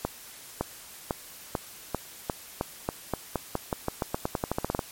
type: accelerating click train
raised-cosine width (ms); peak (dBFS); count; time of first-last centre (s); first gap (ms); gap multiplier
1; -12; 24; 0.05-4.792; 560; 0.89
effects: white hiss -46 dBFS RMS until 4.91 s + MP3 64 kbps